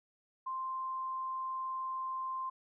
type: tone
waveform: sine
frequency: 1046.5 Hz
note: C6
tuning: in tune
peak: -35 dBFS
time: 0.46-2.5 s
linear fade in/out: 10 ms
effects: none